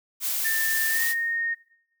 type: noise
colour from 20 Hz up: blue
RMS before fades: -27 dBFS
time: 0.2-1.15 s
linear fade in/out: 50 ms
type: tone with pitch glide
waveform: sine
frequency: 1787 to 1849 Hz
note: A6 to A#6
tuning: +26 to -15 cents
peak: -24 dBFS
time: 0.44-1.55 s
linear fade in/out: 20 ms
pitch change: +59 cents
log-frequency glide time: 0.9-1.03 s
effects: noise-tail reverb RT60 0.7 s tail -17 dB re dry